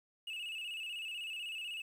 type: tone with vibrato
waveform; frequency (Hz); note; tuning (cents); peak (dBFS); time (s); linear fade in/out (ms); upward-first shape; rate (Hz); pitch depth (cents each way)
triangle; 2746; F7; -30; -38; 0.27-1.82; 5; square; 16; 75
effects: 11-bit